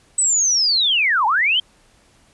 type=linear two-way sweep; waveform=sine; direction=down then up; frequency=8160 to 813 to 3220 Hz; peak=-14 dBFS; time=0.18-1.6 s; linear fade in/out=5 ms; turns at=1.26 s; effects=pink hiss -55 dBFS RMS until 2.33 s + resampled to 24000 Hz